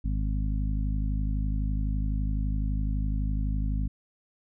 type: harmonic tone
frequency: 51.91 Hz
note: G#1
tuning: in tune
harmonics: 1 / 2 / 3 / 4 / 5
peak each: -26 / -34 / -36 / -38 / -39 dBFS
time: 0.04-3.88 s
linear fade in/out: 10 ms
effects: none